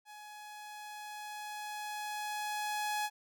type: tone with level ramp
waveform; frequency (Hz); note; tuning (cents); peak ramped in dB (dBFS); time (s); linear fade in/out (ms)
sawtooth; 841; G#5; +22; -45 to -28; 0.05-3.1; 50
effects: none